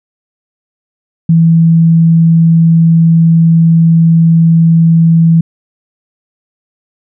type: tone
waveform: sine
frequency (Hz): 164.81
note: E3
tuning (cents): 0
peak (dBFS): -3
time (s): 1.29-5.41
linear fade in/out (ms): 5
effects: none